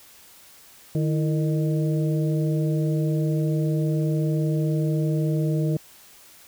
harmonic tone with a mistuned harmonic, 153.3 Hz, D#3, 25 cents flat, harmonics 1 / 2 / 3 / 4, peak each -21 / -28 / -32 / -35 dBFS, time 0.95-5.77 s, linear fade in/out 2 ms, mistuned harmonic 2, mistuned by +110 cents, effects white hiss -50 dBFS RMS until 6.47 s

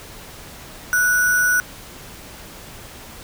sine tone with sample-and-hold, 1473 Hz, F#6, 8 cents flat, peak -14 dBFS, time 0.93-1.6 s, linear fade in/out 0 ms, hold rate 7350 Hz, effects pink hiss -39 dBFS RMS until 3.23 s

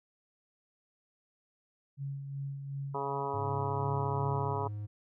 sine tone with tremolo, 138.8 Hz, C#3, 3 cents sharp, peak -34 dBFS, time 1.97-4.56 s, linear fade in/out 50 ms, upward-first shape sine, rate 2.7 Hz, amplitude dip 45%
harmonic tone, 139.3 Hz, C#3, 9 cents sharp, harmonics 1 / 2 / 3 / 4 / 5 / 6 / 7 / 8 / 9, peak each -42 / -47 / -37 / -45 / -42 / -41 / -36 / -45 / -45 dBFS, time 2.94-4.68 s, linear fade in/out 10 ms
triangle tone, 104.4 Hz, G#2, 10 cents sharp, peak -34 dBFS, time 3.33-4.87 s, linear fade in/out 20 ms
effects none

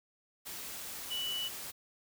sine tone in noise, 2960 Hz, F#7, in tune, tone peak -34 dBFS, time 1.1-1.49 s, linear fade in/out 20 ms, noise white, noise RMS -43 dBFS, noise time 0.45-1.72 s, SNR +6 dB, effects none

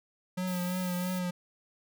square tone with vibrato, 181.1 Hz, F#3, 37 cents flat, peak -31 dBFS, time 0.37-1.31 s, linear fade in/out 10 ms, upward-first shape triangle, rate 3 Hz, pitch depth 37 cents each way
blue noise, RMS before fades -44 dBFS, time 0.47-1.19 s, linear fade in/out 5 ms
effects none

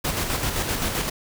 pink noise with tremolo, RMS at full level -24 dBFS, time 0.04-1.1 s, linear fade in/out 10 ms, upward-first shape square, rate 7.7 Hz, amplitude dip 40%, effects none

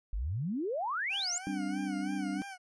sine exponential sweep, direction up, 43.65 to 7530 Hz, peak -31 dBFS, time 0.13-1.38 s, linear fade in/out 0 ms
20% pulse tone with vibrato, 749 Hz, F#5, 21 cents sharp, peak -37 dBFS, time 1.09-2.58 s, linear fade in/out 50 ms, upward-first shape sine, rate 3.1 Hz, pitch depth 110 cents each way
sine chord, G suspended fourth, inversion none, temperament equal with one note detuned, 196 / 263.6 / 293.7 Hz, G3 / C4 / D4, 0 / +13 / 0 cents, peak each -36 / -39 / -35 dBFS, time 1.47-2.42 s, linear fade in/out 0 ms
effects resampled to 22050 Hz

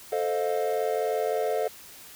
triangle chord, F dominant seventh, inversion first, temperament equal with one note detuned, 440 / 523.3 / 622.3 / 708.2 Hz, A4 / C5 / Eb5 / F5, 0 / 0 / 0 / +24 cents, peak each -26 / -29 / -29 / -29 dBFS, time 0.12-1.68 s, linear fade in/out 5 ms, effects white hiss -47 dBFS RMS until 2.15 s

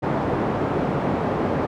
pink band-pass noise, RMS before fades -23 dBFS, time 0.02-1.67 s, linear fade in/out 20 ms, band 140 to 910 Hz, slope 12 dB/octave, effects none

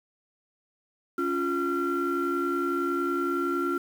sine tone cluster, 280.4 / 351.2 / 1371 Hz, C#4 / F4 / F6, +20 / +10 / -32 cents, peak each -29 / -27 / -28 dBFS, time 1.18-3.78 s, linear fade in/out 5 ms, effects tanh soft clip ceiling -19 dBFS + 8-bit

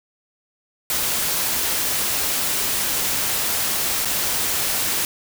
white noise with dropouts, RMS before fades -22 dBFS, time 0.9-5.05 s, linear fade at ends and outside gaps 1 ms, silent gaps 4.049-4.055 s, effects none

